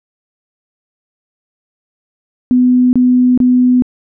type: tone bursts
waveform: sine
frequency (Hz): 250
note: B3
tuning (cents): +21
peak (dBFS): -6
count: 3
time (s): 2.51-3.822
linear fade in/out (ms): 0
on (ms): 420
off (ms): 26
effects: none